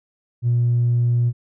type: tone with tanh clipping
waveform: triangle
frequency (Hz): 120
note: B2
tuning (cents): -49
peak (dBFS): -15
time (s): 0.42-1.33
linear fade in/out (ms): 50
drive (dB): 5
effects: none